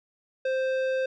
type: tone with tanh clipping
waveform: sine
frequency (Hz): 523.3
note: C5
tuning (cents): 0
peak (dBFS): -26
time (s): 0.45-1.06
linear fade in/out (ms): 5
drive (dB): 13
effects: none